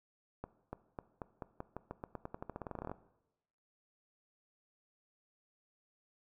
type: accelerating click train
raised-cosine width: 1 ms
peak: -27 dBFS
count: 25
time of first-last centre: 0.44-2.916 s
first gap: 290 ms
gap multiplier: 0.89
effects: noise-tail reverb RT60 0.9 s tail -17 dB re dry